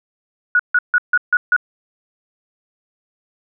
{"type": "tone bursts", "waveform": "sine", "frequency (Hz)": 1460, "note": "F#6", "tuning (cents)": -24, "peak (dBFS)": -10, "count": 6, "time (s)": [0.55, 1.564], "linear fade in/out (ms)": 2, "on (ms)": 44, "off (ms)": 150, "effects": []}